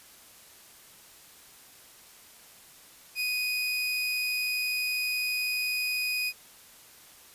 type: tone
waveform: 30% pulse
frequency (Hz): 2489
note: D#7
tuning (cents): 0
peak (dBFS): -25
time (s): 3.15-6.33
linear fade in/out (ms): 50
effects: white hiss -53 dBFS RMS until 7.34 s + resampled to 32000 Hz